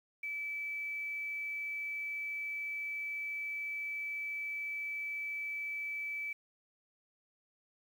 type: tone with quantisation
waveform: sine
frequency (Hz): 2307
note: D7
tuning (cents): -31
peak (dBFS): -36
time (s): 0.23-6.33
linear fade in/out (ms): 5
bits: 10
effects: none